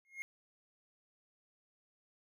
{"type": "tone with exponential growth", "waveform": "triangle", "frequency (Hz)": 2146, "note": "C7", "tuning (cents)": 43, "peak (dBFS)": -34, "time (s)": [0.05, 0.22], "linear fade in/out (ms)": 0, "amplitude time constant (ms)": 36, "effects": []}